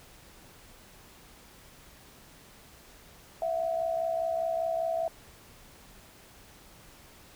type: tone pair together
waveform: sine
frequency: 660 / 725 Hz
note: E5 / F#5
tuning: +2 / -35 cents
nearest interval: major second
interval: 163 cents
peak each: -28 / -34 dBFS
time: 3.42-5.08 s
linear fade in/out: 2 ms
effects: pink hiss -54 dBFS RMS until 7.35 s